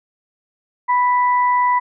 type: tone pair together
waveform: sine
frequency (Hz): 987.8 / 1975.5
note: B5 / B6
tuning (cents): 0 / 0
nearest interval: octave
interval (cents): 1200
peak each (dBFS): -13 / -24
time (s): 0.88-1.8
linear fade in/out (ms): 20
effects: none